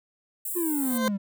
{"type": "high-pass noise", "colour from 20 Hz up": "white", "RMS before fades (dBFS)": -32, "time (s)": [0.45, 0.98], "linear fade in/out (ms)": 5, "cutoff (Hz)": 7600, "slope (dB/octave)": 96}
{"type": "exponential sweep", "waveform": "triangle", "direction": "down", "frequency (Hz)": [360.1, 191.8], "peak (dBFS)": -23, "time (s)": [0.55, 1.18], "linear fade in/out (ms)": 20}
{"type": "tone with exponential growth", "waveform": "20% pulse", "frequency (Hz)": 518, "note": "C5", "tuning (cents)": -17, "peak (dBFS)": -17, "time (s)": [0.69, 1.08], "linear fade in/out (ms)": 0, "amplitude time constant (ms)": 83}
{"effects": []}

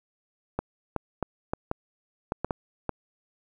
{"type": "clicks", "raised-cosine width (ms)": 1, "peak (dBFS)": -13, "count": 9, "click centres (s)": [0.59, 0.963, 1.227, 1.535, 1.714, 2.321, 2.446, 2.508, 2.893], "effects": ["9-bit"]}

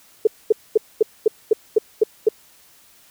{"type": "tone bursts", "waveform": "sine", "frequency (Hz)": 434.6, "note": "A4", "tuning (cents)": -21, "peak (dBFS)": -9, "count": 9, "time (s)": [0.25, 2.288], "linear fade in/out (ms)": 5, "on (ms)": 22, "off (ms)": 230, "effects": ["white hiss -52 dBFS RMS until 3.1 s"]}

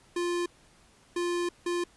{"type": "tone bursts at uneven times", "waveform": "square", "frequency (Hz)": 349.2, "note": "F4", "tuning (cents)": 0, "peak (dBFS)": -28, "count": 3, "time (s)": [[0.16, 0.46], [1.16, 1.49], [1.66, 1.84]], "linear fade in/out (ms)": 5, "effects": ["pink hiss -60 dBFS RMS until 1.96 s", "resampled to 24000 Hz"]}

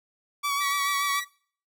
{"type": "tone with vibrato", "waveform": "sawtooth", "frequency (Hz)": 1138, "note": "C#6", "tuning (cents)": 45, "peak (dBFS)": -21, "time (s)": [0.43, 1.21], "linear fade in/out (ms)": 20, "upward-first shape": "sine", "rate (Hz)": 6.9, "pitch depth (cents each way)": 30}
{"type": "tone with tremolo", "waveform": "sawtooth", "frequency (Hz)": 1939, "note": "B6", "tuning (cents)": -32, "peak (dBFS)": -27, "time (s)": [0.6, 1.25], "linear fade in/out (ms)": 20, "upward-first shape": "sine", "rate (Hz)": 4.2, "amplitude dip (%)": 25}
{"effects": ["noise-tail reverb RT60 0.5 s tail -22 dB re dry"]}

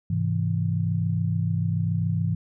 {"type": "chord", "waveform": "sine", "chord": "Ab augmented", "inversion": "none", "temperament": "equal", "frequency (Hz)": [103.83, 130.81, 164.81], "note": ["Ab2", "C3", "E3"], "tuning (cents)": [0, 0, 0], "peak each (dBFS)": [-25, -30, -25], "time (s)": [0.1, 2.35], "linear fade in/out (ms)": 5, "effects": []}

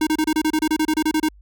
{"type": "tone bursts", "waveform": "square", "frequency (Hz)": 311.1, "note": "D#4", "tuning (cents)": 0, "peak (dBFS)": -17, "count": 15, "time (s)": [0.01, 1.287], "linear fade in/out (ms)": 5, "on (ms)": 59, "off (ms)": 28, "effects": ["added 50 Hz sine -45 dBFS peak until 1.41 s"]}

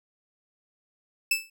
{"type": "tone with exponential decay", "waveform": "sawtooth", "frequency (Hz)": 2632, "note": "E7", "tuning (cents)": -3, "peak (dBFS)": -15, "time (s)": [1.31, 1.5], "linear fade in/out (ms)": 5, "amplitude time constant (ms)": 40, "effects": []}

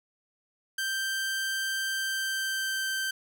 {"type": "tone with pitch glide", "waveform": "sawtooth", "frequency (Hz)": [1568, 1557.2], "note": ["G6", "G6"], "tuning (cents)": [0, -12], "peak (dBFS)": -25, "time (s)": [0.78, 3.11], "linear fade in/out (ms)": 5, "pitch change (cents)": -12, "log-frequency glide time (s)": [1.9, 2.89], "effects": []}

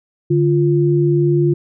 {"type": "tone pair together", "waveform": "sine", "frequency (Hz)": [146.23, 347.8], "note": ["D3", "F4"], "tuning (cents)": [-7, -7], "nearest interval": "octave + minor third", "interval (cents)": 1500, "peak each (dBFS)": -14, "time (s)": [0.3, 1.54], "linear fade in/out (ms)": 10, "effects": []}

